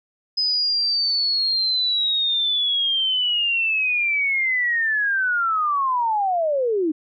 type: linear sweep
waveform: sine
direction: down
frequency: 5050 to 295.4 Hz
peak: -18 dBFS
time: 0.37-6.92 s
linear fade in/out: 10 ms
effects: none